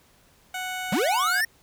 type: tone with pitch glide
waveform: 15% pulse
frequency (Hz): 740 to 728.1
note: F#5 to F#5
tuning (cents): 0 to -28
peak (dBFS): -23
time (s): 0.54-1.41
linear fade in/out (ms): 5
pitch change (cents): -28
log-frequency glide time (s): 1.23-1.28
type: linear sweep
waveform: square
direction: up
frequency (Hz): 155.56 to 1871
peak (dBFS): -22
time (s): 0.92-1.45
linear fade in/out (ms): 5
effects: pink hiss -59 dBFS RMS until 1.62 s